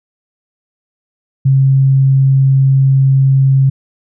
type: tone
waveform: sine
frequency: 134.9 Hz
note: C#3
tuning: 47 cents flat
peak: -6 dBFS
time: 1.45-3.7 s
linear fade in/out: 10 ms
effects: none